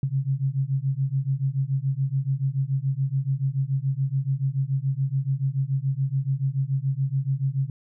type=beating tone pair; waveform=sine; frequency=132.1 / 139.1 Hz; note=C3 / C#3; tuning=+17 / +6 cents; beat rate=7 Hz; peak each=-25 dBFS; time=0.03-7.7 s; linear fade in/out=2 ms; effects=none